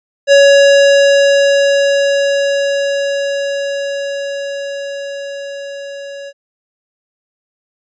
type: tone with level ramp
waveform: square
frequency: 560 Hz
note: C#5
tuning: 18 cents sharp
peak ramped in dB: -4 to -27 dBFS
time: 0.27-6.33 s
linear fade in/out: 50 ms
effects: resampled to 16000 Hz